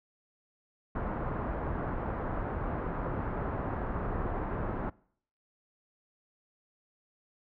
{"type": "low-pass noise", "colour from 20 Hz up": "pink", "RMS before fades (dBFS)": -34, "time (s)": [0.95, 4.9], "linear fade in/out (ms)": 5, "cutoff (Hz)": 1400, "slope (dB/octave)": 24, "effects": ["noise-tail reverb RT60 0.6 s tail -24 dB re dry"]}